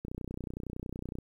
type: click train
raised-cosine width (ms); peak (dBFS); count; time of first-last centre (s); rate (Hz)
3; -25; 36; 0.05-1.186; 30.8
effects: 10-bit